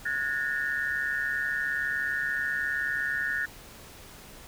sine tone cluster, 1455 / 1674 / 1813 Hz, F#6 / G#6 / A#6, -29 / +13 / -49 cents, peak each -32 / -32 / -30 dBFS, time 0.05-3.46 s, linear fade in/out 10 ms, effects pink hiss -48 dBFS RMS until 4.47 s

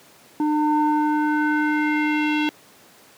square tone with low-pass filter sweep, 301.8 Hz, D4, 47 cents sharp, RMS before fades -20 dBFS, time 0.4-2.49 s, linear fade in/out 0 ms, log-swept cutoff 700 to 3100 Hz, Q 3.2, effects pink hiss -50 dBFS RMS until 3.17 s + high-pass 200 Hz 12 dB/octave

